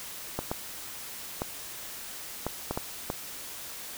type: clicks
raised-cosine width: 1 ms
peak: -15 dBFS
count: 7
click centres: 0.39 / 0.515 / 1.419 / 2.466 / 2.71 / 2.775 / 3.101 s
effects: white hiss -41 dBFS RMS until 3.97 s